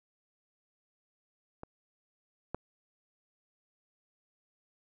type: clicks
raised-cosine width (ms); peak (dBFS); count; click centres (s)
1; -28 / -20; 2; 1.634 / 2.546
effects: none